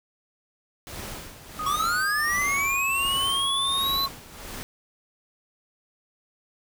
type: noise with tremolo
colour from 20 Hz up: pink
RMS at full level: -36 dBFS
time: 0.87-4.63 s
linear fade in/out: 0 ms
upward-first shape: sine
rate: 1.4 Hz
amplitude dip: 70%
type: tone with pitch glide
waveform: sine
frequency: 1244.5 to 1096 Hz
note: D#6 to C#6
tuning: 0 to -20 cents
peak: -28 dBFS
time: 1.59-4.08 s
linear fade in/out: 5 ms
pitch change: -220 cents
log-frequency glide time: 2.05-2.69 s
type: linear sweep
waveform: square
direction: up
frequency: 1100 to 4064 Hz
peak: -24 dBFS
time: 1.66-4.06 s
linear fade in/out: 5 ms
effects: none